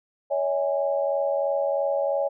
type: tone cluster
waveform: sine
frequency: 561 / 644 / 823 Hz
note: C#5 / E5 / G#5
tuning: +21 / -41 / -16 cents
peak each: -23 / -28 / -31 dBFS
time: 0.3-2.29 s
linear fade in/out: 20 ms
effects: none